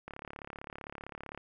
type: click train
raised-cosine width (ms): 0.5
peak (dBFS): -27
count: 47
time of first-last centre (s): 0.08-1.376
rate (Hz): 35.5
effects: none